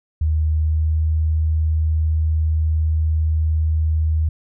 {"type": "tone with pitch glide", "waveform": "sine", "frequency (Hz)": [77.78, 78.68], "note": ["D#2", "D#2"], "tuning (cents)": [0, 20], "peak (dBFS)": -15, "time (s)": [0.21, 4.29], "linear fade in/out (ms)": 5, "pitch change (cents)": 20, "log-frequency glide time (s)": [0.55, 1.05], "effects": []}